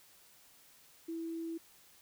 sine tone, 329.6 Hz, E4, in tune, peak -37 dBFS, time 1.08-1.58 s, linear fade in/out 10 ms, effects white hiss -62 dBFS RMS until 2.01 s

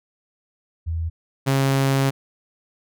sine / sawtooth tone pair in turn, 82.2 / 135.95 Hz, E2 / C#3, -4 / -33 cents, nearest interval major sixth, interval 871 cents, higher second, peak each -22 / -13 dBFS, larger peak second, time 0.86-1.1 / 1.46-2.11 s, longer second, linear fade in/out 20 ms, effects none

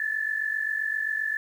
sine tone pair together, 1731.4 / 1779 Hz, A6 / A6, -28 / +19 cents, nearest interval unison, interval 47 cents, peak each -27 / -30 dBFS, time 0-1.37 s, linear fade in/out 2 ms, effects 9-bit

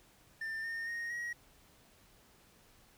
triangle tone with pitch steps, 1791 / 1826.5 / 1862.7 / 1899.7 Hz, A6 / A#6 / A#6 / A#6, +30 / -36 / -2 / +32 cents, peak -35 dBFS, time 0.41-1.33 s, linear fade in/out 5 ms, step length 230 ms, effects pink hiss -64 dBFS RMS until 2.97 s

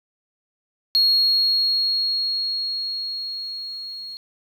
sine tone with level ramp, 4298 Hz, C8, 46 cents sharp, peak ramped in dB -12 to -32 dBFS, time 0.95-4.17 s, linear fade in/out 0 ms, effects tanh soft clip ceiling -11 dBFS + 9-bit

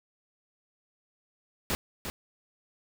pink noise with echo, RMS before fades -29 dBFS, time 1.7-1.75 s, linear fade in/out 0 ms, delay 350 ms, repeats 1, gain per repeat -7 dB, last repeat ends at 2.1 s, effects none

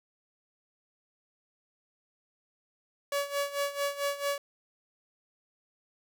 sawtooth tone with tremolo, 567 Hz, C#5, 39 cents sharp, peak -23 dBFS, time 3.12-4.38 s, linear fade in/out 2 ms, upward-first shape sine, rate 4.5 Hz, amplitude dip 80%, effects none

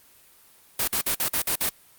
white noise bursts, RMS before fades -24 dBFS, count 7, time 0.79-1.693 s, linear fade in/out 5 ms, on 87 ms, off 49 ms, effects white hiss -55 dBFS RMS until 1.98 s + Opus 32 kbps

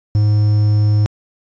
triangle tone with quantisation, 105.2 Hz, G#2, 23 cents sharp, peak -8 dBFS, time 0.15-1.06 s, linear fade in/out 0 ms, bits 6, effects resampled to 16000 Hz

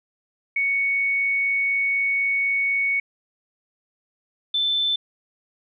sine tone pair in turn, 2224 / 3530 Hz, C#7 / A7, +5 / +5 cents, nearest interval minor sixth, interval 800 cents, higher second, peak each -19 dBFS, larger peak neither, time 0.56-3 / 4.54-4.96 s, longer first, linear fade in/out 5 ms, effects none

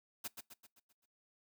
white noise with echo, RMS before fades -41 dBFS, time 0.24-0.28 s, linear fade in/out 10 ms, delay 130 ms, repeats 6, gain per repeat -6 dB, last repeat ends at 1.06 s, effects noise-tail reverb RT60 0.2 s tail -23 dB re dry

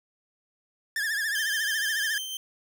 45% pulse tone with vibrato, 1718 Hz, A6, 42 cents flat, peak -26 dBFS, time 0.96-2.18 s, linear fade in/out 2 ms, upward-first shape triangle, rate 14 Hz, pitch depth 120 cents each way
sawtooth tone with tremolo, 3117 Hz, G7, 11 cents flat, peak -28 dBFS, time 1.35-2.37 s, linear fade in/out 2 ms, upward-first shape sine, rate 6.2 Hz, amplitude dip 30%
effects none

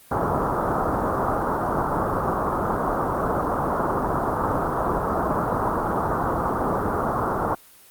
white low-pass noise, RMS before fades -23 dBFS, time 0.11-7.55 s, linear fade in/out 5 ms, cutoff 1300 Hz, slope 48 dB/octave, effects white hiss -50 dBFS RMS until 7.9 s + Opus 32 kbps

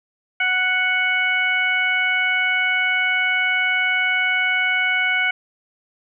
harmonic tone, 740 Hz, F#5, in tune, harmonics 1 / 2 / 3 / 4, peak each -29 / -21 / -19 / -28 dBFS, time 0.4-5.31 s, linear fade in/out 5 ms, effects none

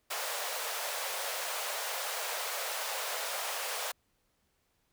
pink high-pass noise, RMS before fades -36 dBFS, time 0.1-3.92 s, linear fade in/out 10 ms, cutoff 490 Hz, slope 48 dB/octave, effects pink hiss -75 dBFS RMS until 4.92 s

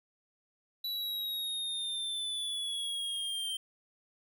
square exponential sweep, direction down, 3951 to 3136 Hz, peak -34 dBFS, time 0.84-3.57 s, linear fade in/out 5 ms, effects none

